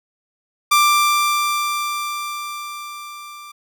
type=tone with level ramp; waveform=sawtooth; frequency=1181 Hz; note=D6; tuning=9 cents sharp; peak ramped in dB=-7 to -32 dBFS; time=0.71-3.52 s; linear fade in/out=10 ms; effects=none